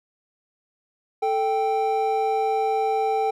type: tone pair together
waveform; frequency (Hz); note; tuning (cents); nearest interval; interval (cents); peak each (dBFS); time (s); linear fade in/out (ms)
triangle; 440 / 784; A4 / G5; 0 / 0; minor seventh; 1000; -22 / -20; 1.22-3.31; 10
effects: none